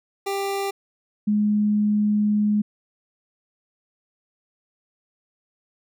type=tone pair in turn; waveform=25% pulse / sine; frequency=395.2 / 209.3 Hz; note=G4 / G#3; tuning=+14 / +14 cents; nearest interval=major seventh; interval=1100 cents; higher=first; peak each=-20 / -17 dBFS; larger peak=second; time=0.26-0.71 / 1.27-2.62 s; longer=second; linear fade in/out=10 ms; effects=none